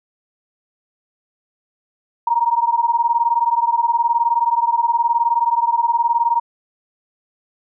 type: beating tone pair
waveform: sine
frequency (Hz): 929 / 948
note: A#5 / A#5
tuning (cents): -6 / +29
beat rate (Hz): 19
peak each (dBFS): -17 / -17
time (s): 2.27-6.4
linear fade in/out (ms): 5
effects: none